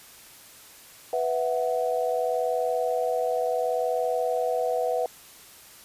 sine chord, B suspended fourth, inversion none, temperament equal, 493.9 / 659.3 / 740 Hz, B4 / E5 / F#5, 0 / 0 / 0 cents, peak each -26 / -28 / -29 dBFS, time 1.13-5.06 s, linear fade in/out 2 ms, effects white hiss -49 dBFS RMS until 5.84 s + resampled to 32000 Hz

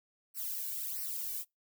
violet noise with flanger, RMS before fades -38 dBFS, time 0.34-1.45 s, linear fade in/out 50 ms, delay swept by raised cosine 0.28 to 1.58 ms, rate 1.5 Hz, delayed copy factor -1, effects noise-tail reverb RT60 0.2 s tail -26 dB re dry

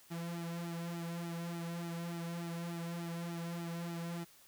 sawtooth tone with flanger, 169.6 Hz, E3, 50 cents sharp, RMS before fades -41 dBFS, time 0.1-4.25 s, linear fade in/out 20 ms, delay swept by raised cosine 1.8 to 3.5 ms, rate 3.4 Hz, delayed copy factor -0.9, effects white hiss -62 dBFS RMS until 4.47 s

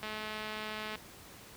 click train, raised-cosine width 0.3 ms, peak -24 dBFS, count 200, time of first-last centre 0.03-0.956 s, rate 215 Hz, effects pink hiss -52 dBFS RMS until 1.56 s + high-pass 60 Hz 12 dB/octave

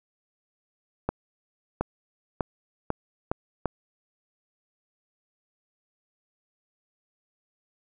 accelerating click train, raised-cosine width 1 ms, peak -11 dBFS, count 6, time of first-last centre 1.09-3.657 s, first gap 720 ms, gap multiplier 0.83, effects none

